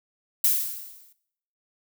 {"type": "noise with exponential decay", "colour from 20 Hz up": "violet", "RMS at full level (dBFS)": -18, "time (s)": [0.44, 1.13], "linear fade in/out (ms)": 5, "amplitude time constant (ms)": 150, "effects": ["noise-tail reverb RT60 0.7 s tail -18 dB re dry"]}